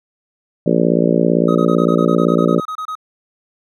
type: harmonic tone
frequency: 57.8 Hz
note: A#1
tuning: 14 cents flat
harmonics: 3 / 4 / 5 / 6 / 7 / 8 / 9 / 10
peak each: -17 / -18 / -19 / -20 / -20 / -21 / -22 / -22 dBFS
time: 0.66-2.6 s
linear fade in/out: 5 ms
type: tone bursts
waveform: triangle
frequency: 1261 Hz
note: D#6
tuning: 23 cents sharp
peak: -20 dBFS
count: 15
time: 1.48-2.953 s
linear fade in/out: 5 ms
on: 73 ms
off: 27 ms
effects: none